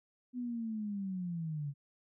sine linear sweep, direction down, 251.5 to 138.59 Hz, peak -35 dBFS, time 0.33-1.74 s, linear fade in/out 50 ms, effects none

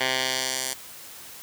10% pulse tone with band-pass filter sweep, 130.3 Hz, C3, 7 cents flat, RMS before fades -27 dBFS, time 0-0.74 s, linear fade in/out 10 ms, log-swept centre 2600 to 9000 Hz, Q 0.99, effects white hiss -43 dBFS RMS until 1.42 s + high-pass 60 Hz 12 dB/octave

